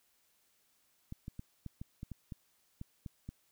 clicks, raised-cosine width 5 ms, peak -30 dBFS, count 11, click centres 1.124 / 1.281 / 1.394 / 1.663 / 1.815 / 2.031 / 2.117 / 2.322 / 2.814 / 3.062 / 3.29 s, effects white hiss -73 dBFS RMS until 3.51 s

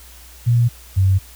sine tone pair in turn, 119.1 / 95.49 Hz, A#2 / G2, +38 / -45 cents, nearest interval major third, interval 383 cents, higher first, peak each -11 dBFS, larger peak neither, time 0.46-0.69 / 0.96-1.19 s, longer neither, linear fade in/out 20 ms, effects added 60 Hz sine -42 dBFS peak until 1.35 s + white hiss -44 dBFS RMS until 1.35 s

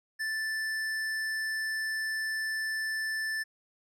sine tone with hard clipping, 1760 Hz, A6, in tune, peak -32 dBFS, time 0.19-3.44 s, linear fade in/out 20 ms, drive 12 dB, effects none

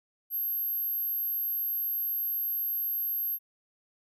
sine tone, 12544 Hz, G9, in tune, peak -28 dBFS, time 0.3-3.39 s, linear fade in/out 50 ms, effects none

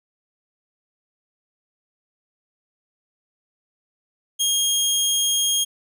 20% pulse tone, 3249 Hz, G#7, 39 cents flat, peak -13 dBFS, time 4.39-5.65 s, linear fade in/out 20 ms, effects none

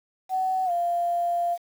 sine tone with pitch glide, 752 to 693.6 Hz, F#5 to F5, +28 to -12 cents, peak -22 dBFS, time 0.29-1.58 s, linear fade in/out 50 ms, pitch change -140 cents, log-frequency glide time 0.65-0.71 s, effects 8-bit

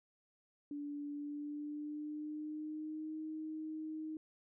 sine tone with pitch glide, 290 to 312.6 Hz, D4 to D#4, -22 to +8 cents, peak -40 dBFS, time 0.71-4.17 s, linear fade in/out 2 ms, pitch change +130 cents, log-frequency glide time 1.12-3.17 s, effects none

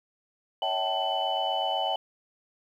sine tone cluster, 563 / 651 / 771 / 879 / 2998 Hz, C#5 / E5 / G5 / A5 / F#7, +27 / -22 / -29 / -2 / +22 cents, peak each -35 / -32 / -29 / -32 / -31 dBFS, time 0.62-1.96 s, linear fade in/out 2 ms, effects tanh soft clip ceiling -16 dBFS + 10-bit

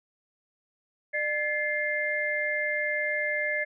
sine tone cluster, 600 / 1728 / 2099 Hz, D5 / A6 / C7, +37 / -32 / +5 cents, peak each -32 / -30 / -29 dBFS, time 1.13-3.65 s, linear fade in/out 20 ms, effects none

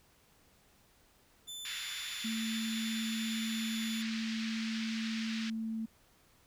sawtooth tone with pitch glide, 3520 to 3498 Hz, A7 to A7, 0 to -11 cents, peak -39 dBFS, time 1.47-4.03 s, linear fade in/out 20 ms, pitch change -11 cents, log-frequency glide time 3.41-3.91 s
pink band-pass noise, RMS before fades -43 dBFS, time 1.65-5.5 s, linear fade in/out 2 ms, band 1700 to 5200 Hz, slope 24 dB/octave
sine tone, 222.9 Hz, A3, 23 cents sharp, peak -34 dBFS, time 2.24-5.86 s, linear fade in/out 10 ms
effects pink hiss -66 dBFS RMS until 6.46 s

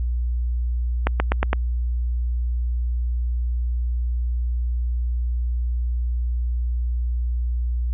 accelerating click train, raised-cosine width 0.5 ms, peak -4 dBFS, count 5, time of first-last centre 1.07-1.531 s, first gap 130 ms, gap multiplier 0.92, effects added 60 Hz sine -20 dBFS peak until 7.93 s + resampled to 8000 Hz

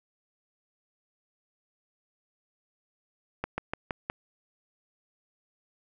slowing click train, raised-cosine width 0.5 ms, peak -15 dBFS, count 5, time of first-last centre 3.44-4.099 s, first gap 140 ms, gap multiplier 1.11, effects none

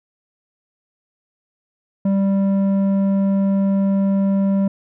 square tone with low-pass filter, 196 Hz, G3, in tune, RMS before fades -17 dBFS, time 2.05-4.68 s, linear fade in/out 5 ms, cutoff 550 Hz, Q 0.76, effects none

